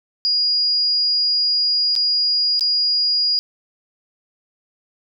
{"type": "tone with dropouts", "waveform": "sine", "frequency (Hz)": 4870, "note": "D#8", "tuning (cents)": -38, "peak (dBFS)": -15, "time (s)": [0.25, 3.39], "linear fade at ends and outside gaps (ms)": 0, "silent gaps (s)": [[1.953, 1.962], [2.594, 2.609]], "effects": []}